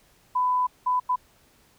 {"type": "tone bursts at uneven times", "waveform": "sine", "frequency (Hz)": 1000, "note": "B5", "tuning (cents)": 21, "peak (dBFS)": -20, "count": 3, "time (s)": [[0.35, 0.67], [0.86, 1], [1.09, 1.16]], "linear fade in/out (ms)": 10, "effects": ["pink hiss -60 dBFS RMS until 1.78 s"]}